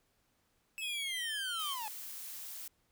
45% pulse linear sweep, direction down, 2639 to 830.6 Hz, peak -39 dBFS, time 0.78-1.88 s, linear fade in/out 0 ms
square tone with pitch glide, 3326 to 3121 Hz, G#7 to G7, +2 to -8 cents, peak -38 dBFS, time 0.81-1.75 s, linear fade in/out 20 ms, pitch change -110 cents, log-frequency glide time 1.02-1.2 s
blue noise, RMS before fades -45 dBFS, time 1.59-2.68 s, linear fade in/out 5 ms
effects pink hiss -75 dBFS RMS until 2.91 s

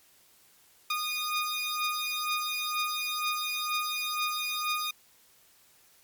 15% pulse beating tone pair, 1227 / 1229.1 Hz, D#6 / D#6, -25 / -22 cents, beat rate 2.1 Hz, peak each -27 / -25 dBFS, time 0.9-4.91 s, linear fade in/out 5 ms, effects white hiss -61 dBFS RMS until 6.03 s + MP3 96 kbps

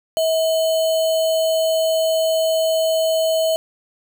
sine tone with sample-and-hold, 645 Hz, E5, 38 cents flat, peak -15 dBFS, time 0.17-3.56 s, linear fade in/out 0 ms, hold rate 3675 Hz, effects none

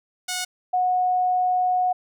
5% pulse / sine tone pair in turn, 731 / 731 Hz, F#5 / F#5, -21 / -21 cents, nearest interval unison, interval 0 cents, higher neither, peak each -14 / -18 dBFS, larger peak first, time 0.28-0.45 / 0.73-1.93 s, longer second, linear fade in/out 10 ms, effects none

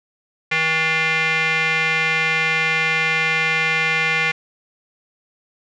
square tone with band-pass filter, 160 Hz, D#3, 49 cents sharp, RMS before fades -19 dBFS, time 0.51-4.32 s, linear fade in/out 10 ms, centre 2200 Hz, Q 3.8, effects resampled to 16000 Hz + 7-bit

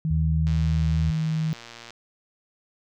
sine tone, 158 Hz, D#3, 27 cents sharp, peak -22 dBFS, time 0.05-1.53 s, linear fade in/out 0 ms
sine tone with vibrato, 77.78 Hz, D#2, in tune, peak -22 dBFS, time 0.1-1.11 s, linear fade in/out 10 ms, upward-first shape triangle, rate 3.5 Hz, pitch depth 25 cents each way
click train, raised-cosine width 0.2 ms, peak -24 dBFS, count 169, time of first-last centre 0.47-1.906 s, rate 117 Hz
effects none

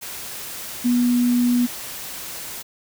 sine tone in noise, 243.6 Hz, B3, 24 cents flat, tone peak -15 dBFS, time 0.84-1.67 s, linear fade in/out 20 ms, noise white, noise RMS -33 dBFS, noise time 0.01-2.63 s, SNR +15 dB, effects none

